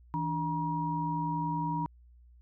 sine tone cluster, 161.9 / 292.1 / 955 Hz, E3 / D4 / A#5, -31 / -9 / +42 cents, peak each -33 / -37 / -32 dBFS, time 0.14-1.86 s, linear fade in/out 0 ms, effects added 60 Hz sine -54 dBFS peak until 2.41 s

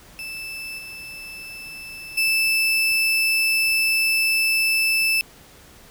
35% pulse tone with level steps, 2637 Hz, E7, in tune, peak -29 / -33 / -16 dBFS, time 0.19-5.21 s, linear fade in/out 0 ms, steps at 0.78 / 2.17 s, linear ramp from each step 10 ms, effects pink hiss -48 dBFS RMS until 5.9 s

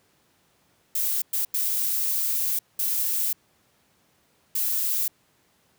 violet noise bursts at uneven times, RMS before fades -25 dBFS, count 5, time 0.95-1.22 / 1.33-1.45 / 1.54-2.59 / 2.79-3.33 / 4.55-5.08 s, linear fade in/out 5 ms, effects pink hiss -64 dBFS RMS until 5.78 s + high-pass 100 Hz 12 dB/octave

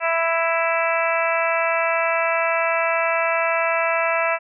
harmonic tone, 331 Hz, E4, 7 cents sharp, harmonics 2 / 3 / 4 / 5 / 6 / 7 / 8, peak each -22 / -26 / -25 / -29 / -28 / -27 / -27 dBFS, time 0-4.39 s, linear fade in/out 50 ms, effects none

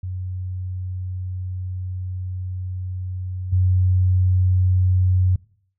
sine tone with level steps, 92 Hz, F#2, 9 cents flat, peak -25 / -14 dBFS, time 0.03-5.36 s, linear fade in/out 5 ms, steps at 3.52 s, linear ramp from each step 10 ms, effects noise-tail reverb RT60 0.6 s tail -23 dB re dry

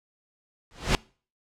pink noise with exponential growth, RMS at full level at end -18 dBFS, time 0.71-0.95 s, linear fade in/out 0 ms, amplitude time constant 52 ms, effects noise-tail reverb RT60 0.4 s tail -24 dB re dry + low-pass 6000 Hz 12 dB/octave

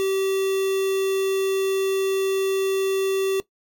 triangle tone with quantisation, 386.3 Hz, G4, 25 cents flat, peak -18 dBFS, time 0-3.4 s, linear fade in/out 0 ms, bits 5, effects noise-tail reverb RT60 0.1 s tail -17 dB re dry

